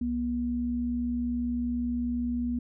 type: tone pair together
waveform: sine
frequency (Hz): 63.9 / 241.3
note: C2 / B3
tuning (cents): -40 / -40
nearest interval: octave + major seventh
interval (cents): 2300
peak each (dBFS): -36 / -27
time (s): 0.01-2.59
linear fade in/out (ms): 5
effects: none